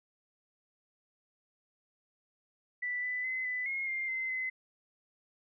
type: tone with pitch steps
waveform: sine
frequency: 1975 / 1994 / 2041 / 1999 / 2154 / 2109 / 2065 / 2043 Hz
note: B6 / B6 / C7 / B6 / C7 / C7 / C7 / C7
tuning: 0 / +16 / -44 / +20 / +50 / +13 / -23 / -42 cents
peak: -32 dBFS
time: 2.82-4.5 s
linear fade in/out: 10 ms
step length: 210 ms
effects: none